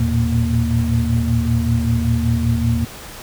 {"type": "tone cluster", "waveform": "sine", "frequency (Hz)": [80, 113.6, 118.8, 232.3], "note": ["D#2", "A#2", "A#2", "A#3"], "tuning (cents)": [49, -44, 33, -6], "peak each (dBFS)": -20, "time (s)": [0, 2.85], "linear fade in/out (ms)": 5, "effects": ["pink hiss -35 dBFS RMS until 3.22 s"]}